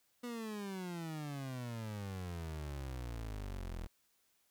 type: exponential sweep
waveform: 30% pulse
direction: down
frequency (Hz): 246 to 40.15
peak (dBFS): -38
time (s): 0.23-3.87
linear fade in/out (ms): 10
effects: white hiss -75 dBFS RMS until 4.5 s